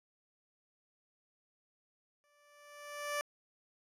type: tone with exponential growth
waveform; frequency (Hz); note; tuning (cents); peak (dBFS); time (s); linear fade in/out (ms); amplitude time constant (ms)
15% pulse; 585; D5; -7; -26; 2.24-3.21; 0; 210
effects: resampled to 32000 Hz